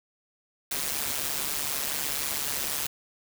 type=noise with amplitude modulation; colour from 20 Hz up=white; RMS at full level=-27 dBFS; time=0.71-2.87 s; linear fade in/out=5 ms; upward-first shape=sine; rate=144 Hz; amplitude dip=75%; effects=none